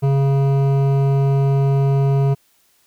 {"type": "tone with hard clipping", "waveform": "triangle", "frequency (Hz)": 137.7, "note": "C#3", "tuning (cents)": -11, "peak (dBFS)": -15, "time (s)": [0.02, 2.35], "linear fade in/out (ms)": 20, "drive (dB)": 16, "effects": ["white hiss -59 dBFS RMS until 2.86 s"]}